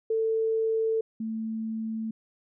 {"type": "tone pair in turn", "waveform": "sine", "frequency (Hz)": [445.5, 222], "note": ["A4", "A3"], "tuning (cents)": [22, 16], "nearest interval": "octave", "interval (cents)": 1206, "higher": "first", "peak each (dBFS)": [-23, -29], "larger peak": "first", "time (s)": [[0.1, 1.01], [1.2, 2.11]], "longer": "neither", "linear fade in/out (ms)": 5, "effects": []}